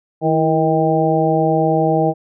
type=harmonic tone with a mistuned harmonic; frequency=158.3 Hz; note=D#3; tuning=30 cents sharp; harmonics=1 / 2 / 3 / 4 / 5; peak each=-19 / -19 / -19 / -19 / -19 dBFS; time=0.21-2.14 s; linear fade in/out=50 ms; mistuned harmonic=2; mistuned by=+55 cents; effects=none